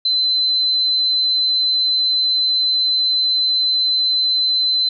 sine tone, 4054 Hz, B7, 45 cents sharp, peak -14 dBFS, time 0.05-4.89 s, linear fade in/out 5 ms, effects none

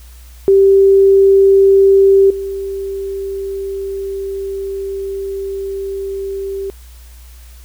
sine tone with level steps, 390.9 Hz, G4, 5 cents flat, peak -5 / -19 dBFS, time 0.48-6.7 s, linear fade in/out 0 ms, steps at 2.3 s, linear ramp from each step 5 ms, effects added 60 Hz sine -35 dBFS peak until 7.64 s + white hiss -46 dBFS RMS until 7.64 s

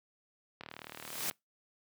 click train, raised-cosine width 0.3 ms, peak -27 dBFS, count 28, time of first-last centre 0.61-1.311 s, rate 38.5 Hz
white noise with exponential growth, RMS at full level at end -33 dBFS, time 0.7-1.3 s, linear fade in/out 1 ms, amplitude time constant 130 ms
effects noise-tail reverb RT60 0.2 s tail -26 dB re dry + high-pass 100 Hz 12 dB/octave

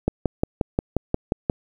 click train, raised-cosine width 2 ms, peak -6 dBFS, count 9, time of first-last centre 0.08-1.498 s, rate 5.64 Hz, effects 8-bit

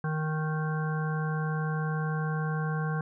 harmonic tone, 155.56 Hz, D#3, in tune, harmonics 1 / 3 / 5 / 7 / 9 / 10, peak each -28 / -39 / -40 / -40 / -44 / -39 dBFS, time 0.04-3.01 s, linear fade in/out 2 ms, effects none

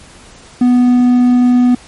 triangle tone, 246.9 Hz, B3, in tune, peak -4 dBFS, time 0.61-1.75 s, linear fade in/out 5 ms, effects pink hiss -39 dBFS RMS until 1.87 s + MP3 48 kbps

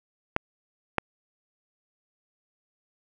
clicks, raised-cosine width 0.5 ms, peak -7 dBFS, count 2, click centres 0.364 / 0.983 s, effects none

